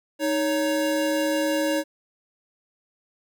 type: tone pair together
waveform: square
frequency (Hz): 311.1 / 558.8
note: D#4 / C#5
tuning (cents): 0 / +14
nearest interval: minor seventh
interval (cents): 1014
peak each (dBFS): -25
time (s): 0.19-1.84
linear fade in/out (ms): 50
effects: none